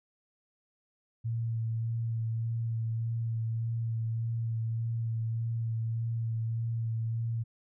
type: tone with vibrato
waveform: sine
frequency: 114.1 Hz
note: A#2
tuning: 37 cents flat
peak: -29 dBFS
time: 1.24-7.44 s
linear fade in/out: 20 ms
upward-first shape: sine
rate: 1.7 Hz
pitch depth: 18 cents each way
effects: none